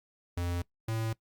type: tone pair in turn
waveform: square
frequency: 87.31 / 112.01 Hz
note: F2 / A2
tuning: 0 / +31 cents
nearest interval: major third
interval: 431 cents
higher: second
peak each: -31 / -31 dBFS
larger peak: neither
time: 0.37-0.62 / 0.88-1.13 s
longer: neither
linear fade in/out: 5 ms
effects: noise-tail reverb RT60 0.1 s tail -21 dB re dry + Opus 48 kbps